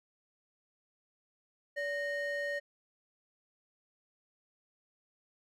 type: ring-modulated tone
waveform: triangle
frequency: 1214 Hz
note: D#6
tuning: 43 cents flat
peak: -28 dBFS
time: 1.76-2.6 s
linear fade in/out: 20 ms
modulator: 640 Hz
effects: none